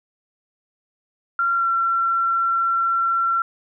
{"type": "tone with pitch glide", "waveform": "sine", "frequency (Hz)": [1377, 1358], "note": ["F6", "F6"], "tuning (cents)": [-25, -49], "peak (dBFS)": -17, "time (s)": [1.39, 3.42], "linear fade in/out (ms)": 2, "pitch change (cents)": -24, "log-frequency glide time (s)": [1.55, 1.67], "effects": []}